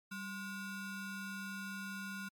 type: ring-modulated tone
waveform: square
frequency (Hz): 622.3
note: D#5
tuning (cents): 0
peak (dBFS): -39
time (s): 0.11-2.29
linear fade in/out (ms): 10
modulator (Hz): 817
effects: MP3 96 kbps